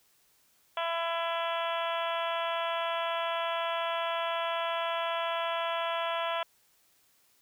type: harmonic tone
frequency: 334.5 Hz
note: E4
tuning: 25 cents sharp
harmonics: 2 / 3 / 4 / 5 / 6 / 7 / 8 / 9 / 10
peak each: -33 / -34 / -37 / -42 / -45 / -44 / -43 / -43 / -41 dBFS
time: 0.77-6.43 s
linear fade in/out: 2 ms
effects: white hiss -67 dBFS RMS until 7.41 s